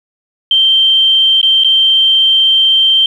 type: tone with dropouts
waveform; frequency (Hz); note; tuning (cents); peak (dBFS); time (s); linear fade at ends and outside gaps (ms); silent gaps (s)
sine; 3136; G7; 0; -6; 0.51-3.06; 2; 1.414-1.429 / 1.637-1.645
effects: 7-bit